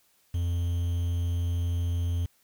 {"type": "tone with quantisation", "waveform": "triangle", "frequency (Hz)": 86.4, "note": "F2", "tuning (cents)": -18, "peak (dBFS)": -23, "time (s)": [0.34, 2.26], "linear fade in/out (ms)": 5, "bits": 8, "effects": ["white hiss -66 dBFS RMS until 2.43 s"]}